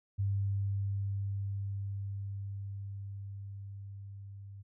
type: tone with level ramp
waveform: sine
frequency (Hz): 99.2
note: G2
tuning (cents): +21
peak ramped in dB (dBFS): -28 to -45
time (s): 0.18-4.63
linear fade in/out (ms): 20
effects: none